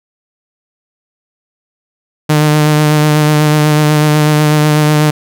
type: tone with vibrato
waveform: sawtooth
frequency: 151.3 Hz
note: D#3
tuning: 48 cents flat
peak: -3 dBFS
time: 2.29-5.11 s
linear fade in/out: 10 ms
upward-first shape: sine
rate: 8.1 Hz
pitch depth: 19 cents each way
effects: none